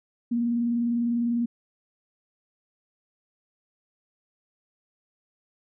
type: tone with vibrato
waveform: sine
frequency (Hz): 236.4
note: A#3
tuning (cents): +24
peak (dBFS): -22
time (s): 0.31-1.46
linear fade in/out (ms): 10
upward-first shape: sine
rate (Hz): 20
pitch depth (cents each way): 40
effects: none